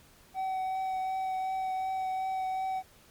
triangle tone with vibrato, 757 Hz, F#5, 39 cents sharp, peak -28 dBFS, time 0.34-2.83 s, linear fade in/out 50 ms, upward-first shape triangle, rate 2.7 Hz, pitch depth 13 cents each way, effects pink hiss -59 dBFS RMS until 3.1 s + Opus 48 kbps

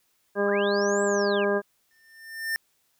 harmonic tone, 202.2 Hz, G#3, 46 cents flat, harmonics 1 / 2 / 3 / 4 / 5 / 6 / 8, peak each -30 / -24 / -27 / -37 / -35 / -36 / -30 dBFS, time 0.35-1.62 s, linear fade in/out 50 ms
sine linear two-way sweep, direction up then down, 1046.5 to 7902 to 2196 Hz, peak -34 dBFS, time 0.46-1.45 s, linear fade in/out 10 ms, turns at 1.03 s
square tone with exponential growth, 1800 Hz, A6, 39 cents sharp, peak -24 dBFS, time 1.91-2.56 s, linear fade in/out 0 ms, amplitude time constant 140 ms
effects white hiss -69 dBFS RMS until 2.99 s

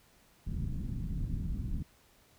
pink low-pass noise, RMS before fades -35 dBFS, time 0.46-1.83 s, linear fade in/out 10 ms, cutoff 210 Hz, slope 24 dB/octave, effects pink hiss -64 dBFS RMS until 2.38 s

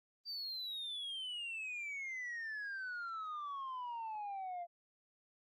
sine exponential sweep, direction down, 4699 to 684 Hz, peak -38 dBFS, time 0.25-4.67 s, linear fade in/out 50 ms, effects tanh soft clip ceiling -39 dBFS + Opus 32 kbps

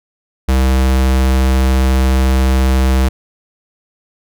square tone, 65.3 Hz, C2, 3 cents flat, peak -10 dBFS, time 0.48-3.09 s, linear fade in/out 10 ms, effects none

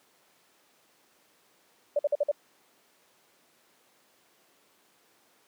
sine tone bursts, 582 Hz, D5, 16 cents flat, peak -21 dBFS, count 5, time 1.96-2.315 s, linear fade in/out 5 ms, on 31 ms, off 50 ms, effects pink hiss -64 dBFS RMS until 5.47 s + high-pass 300 Hz 12 dB/octave

